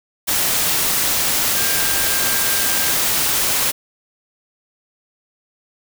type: tone in noise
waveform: sine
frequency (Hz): 1595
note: G6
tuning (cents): +30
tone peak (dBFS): -28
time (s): 1.55-2.94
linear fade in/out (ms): 20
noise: white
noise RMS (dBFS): -18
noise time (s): 0.27-3.72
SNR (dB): -13
effects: none